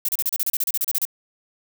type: noise bursts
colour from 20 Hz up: violet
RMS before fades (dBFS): -22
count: 15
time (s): 0.05-1.052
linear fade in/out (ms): 2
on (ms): 36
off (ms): 33
effects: none